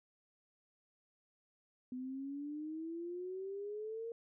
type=exponential sweep; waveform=sine; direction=up; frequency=250 to 466.2 Hz; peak=-40 dBFS; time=1.92-4.12 s; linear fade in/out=2 ms; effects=none